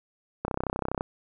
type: click train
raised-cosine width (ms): 1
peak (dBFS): -14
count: 19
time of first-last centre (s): 0.45-1.009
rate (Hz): 32.2
effects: none